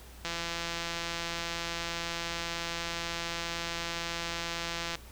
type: click train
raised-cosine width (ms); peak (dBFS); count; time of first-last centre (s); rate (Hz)
0.2; -17; 796; 0.25-4.954; 169
effects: added 60 Hz sine -49 dBFS peak until 5.11 s + pink hiss -53 dBFS RMS until 5.11 s